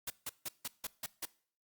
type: noise bursts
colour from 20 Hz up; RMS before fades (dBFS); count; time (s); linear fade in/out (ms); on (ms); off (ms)
white; -39; 7; 0.07-1.254; 5; 32; 160
effects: noise-tail reverb RT60 0.5 s tail -21 dB re dry + Opus 48 kbps